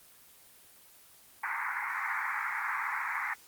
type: band-pass noise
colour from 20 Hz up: white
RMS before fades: -34 dBFS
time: 1.43-3.34 s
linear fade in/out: 5 ms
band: 830 to 2200 Hz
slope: 96 dB/octave
effects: white hiss -57 dBFS RMS until 3.47 s + Opus 24 kbps